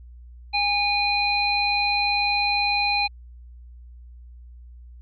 harmonic tone, 818 Hz, G#5, 26 cents flat, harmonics 1 / 3 / 5, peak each -24 / -23 / -25 dBFS, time 0.53-3.08 s, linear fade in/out 20 ms, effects added 60 Hz sine -41 dBFS peak until 5.01 s

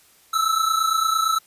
square tone pair together, 1299 / 1327.8 Hz, E6 / E6, -26 / +12 cents, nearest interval unison, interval 38 cents, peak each -22 dBFS, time 0.33-1.39 s, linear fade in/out 10 ms, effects white hiss -55 dBFS RMS until 1.46 s + resampled to 32000 Hz

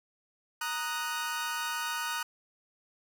sawtooth chord, D# minor, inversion second, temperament equal, 932.3 / 1244.5 / 1480 Hz, A#5 / D#6 / F#6, 0 / 0 / 0 cents, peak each -33 / -33 / -32 dBFS, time 0.61-2.23 s, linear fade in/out 5 ms, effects none

